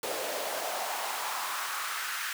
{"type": "noise with high-pass filter sweep", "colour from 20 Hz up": "pink", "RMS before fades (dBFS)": -34, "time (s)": [0.03, 2.33], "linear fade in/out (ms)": 2, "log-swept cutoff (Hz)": [480, 1600], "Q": 2.7, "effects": []}